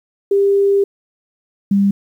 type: tone pair in turn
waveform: sine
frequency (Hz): 398 / 199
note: G4 / G3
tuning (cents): +26 / +26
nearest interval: octave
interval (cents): 1200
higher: first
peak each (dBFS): -10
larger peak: neither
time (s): 0.31-0.84 / 1.71-1.91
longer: first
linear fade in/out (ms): 5
effects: 8-bit